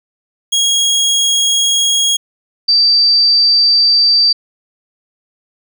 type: tone pair in turn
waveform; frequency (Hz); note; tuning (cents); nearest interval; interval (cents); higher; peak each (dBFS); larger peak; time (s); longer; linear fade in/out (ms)
25% pulse / sine; 3293 / 4657; G#7 / D8; -15 / -15; tritone; 600; second; -7; neither; 0.52-2.17 / 2.68-4.33; neither; 10
effects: none